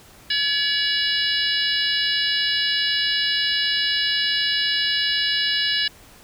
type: harmonic tone with a mistuned harmonic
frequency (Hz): 568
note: C#5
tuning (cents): +42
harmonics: 3 / 4 / 5 / 6 / 7 / 8 / 9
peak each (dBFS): -25 / -33 / -24 / -31 / -25 / -32 / -27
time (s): 0.3-5.88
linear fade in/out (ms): 5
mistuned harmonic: 5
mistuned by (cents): +37
effects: pink hiss -48 dBFS RMS until 6.23 s